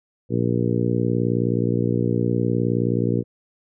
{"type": "harmonic tone", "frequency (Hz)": 59.3, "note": "A#1", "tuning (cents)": 30, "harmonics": [2, 3, 4, 5, 6, 7, 8], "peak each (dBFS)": [-23, -25, -26, -27, -28, -28, -29], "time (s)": [0.29, 3.24], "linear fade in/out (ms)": 50, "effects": []}